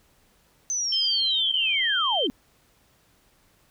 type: linear sweep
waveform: sine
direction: down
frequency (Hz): 6200 to 226.7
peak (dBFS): -24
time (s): 0.7-2.3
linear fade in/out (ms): 0
type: tone with vibrato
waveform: sine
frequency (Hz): 3136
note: G7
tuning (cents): 0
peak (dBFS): -23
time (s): 0.92-2.27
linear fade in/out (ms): 5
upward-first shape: sine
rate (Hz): 1.2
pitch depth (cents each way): 13
effects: pink hiss -62 dBFS RMS until 3.7 s